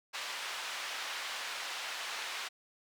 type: band-pass noise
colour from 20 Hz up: white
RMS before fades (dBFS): -40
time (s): 0.13-2.49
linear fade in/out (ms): 20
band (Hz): 790 to 3600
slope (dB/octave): 12
effects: none